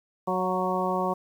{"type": "harmonic tone with a mistuned harmonic", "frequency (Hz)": 185, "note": "F#3", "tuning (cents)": 0, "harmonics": [1, 2, 3, 4, 5, 6], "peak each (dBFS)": [-31, -31, -31, -31, -31, -31], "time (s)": [0.27, 1.14], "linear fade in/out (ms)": 10, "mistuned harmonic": 4, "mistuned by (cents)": -20, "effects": ["9-bit"]}